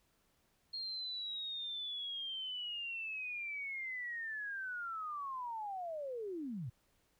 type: linear sweep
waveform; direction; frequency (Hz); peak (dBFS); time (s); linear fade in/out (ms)
sine; down; 4252 to 105.3; -39; 0.73-6.7; 10
effects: pink hiss -75 dBFS RMS until 7.19 s